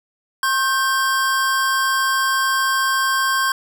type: tone pair together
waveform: square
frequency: 1075 / 1563.3 Hz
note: C6 / G6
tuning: +47 / -5 cents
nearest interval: tritone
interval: 648 cents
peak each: -20 dBFS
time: 0.43-3.52 s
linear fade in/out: 2 ms
effects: none